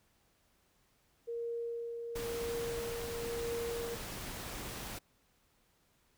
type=tone with tremolo; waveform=sine; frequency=467.7 Hz; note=A#4; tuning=6 cents sharp; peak=-35 dBFS; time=1.27-3.96 s; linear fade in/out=20 ms; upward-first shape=sine; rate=0.99 Hz; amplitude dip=35%
type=noise; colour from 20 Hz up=pink; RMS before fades=-43 dBFS; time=2.15-4.99 s; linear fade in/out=10 ms
effects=pink hiss -72 dBFS RMS until 6.17 s